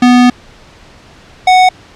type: tone pair in turn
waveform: square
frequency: 246.9 / 739.9 Hz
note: B3 / F#5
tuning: 0 / 0 cents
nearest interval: octave + perfect fifth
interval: 1900 cents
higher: second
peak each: -4 dBFS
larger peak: neither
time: 0.02-0.3 / 1.47-1.69 s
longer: first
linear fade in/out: 5 ms
effects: pink hiss -39 dBFS RMS until 1.95 s + low-pass 5000 Hz 12 dB/octave